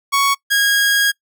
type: tone pair in turn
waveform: sawtooth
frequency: 1114 / 1638.3 Hz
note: C#6 / G#6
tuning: +8 / -24 cents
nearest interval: perfect fifth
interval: 668 cents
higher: second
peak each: -9 dBFS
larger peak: neither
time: 0.12-0.35 / 0.5-1.12 s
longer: second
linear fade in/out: 20 ms
effects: noise-tail reverb RT60 0.1 s tail -23 dB re dry